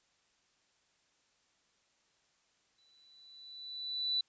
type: tone with exponential growth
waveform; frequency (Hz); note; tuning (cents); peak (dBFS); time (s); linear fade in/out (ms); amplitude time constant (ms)
sine; 3972; B7; +9; -28; 2.78-4.21; 5; 310
effects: white hiss -73 dBFS RMS until 4.28 s + resampled to 16000 Hz